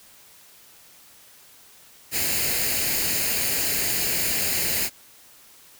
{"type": "noise with comb filter", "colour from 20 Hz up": "white", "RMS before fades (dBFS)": -24, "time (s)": [2.11, 4.9], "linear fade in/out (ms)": 50, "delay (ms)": 0.43, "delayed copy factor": 0.6, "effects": ["white hiss -51 dBFS RMS until 5.79 s"]}